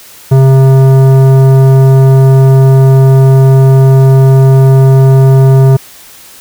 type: tone with tanh clipping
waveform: sine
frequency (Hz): 133.5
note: C3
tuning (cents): +35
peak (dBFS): -3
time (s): 0.31-5.77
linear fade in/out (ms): 10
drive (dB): 14
effects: white hiss -34 dBFS RMS until 6.4 s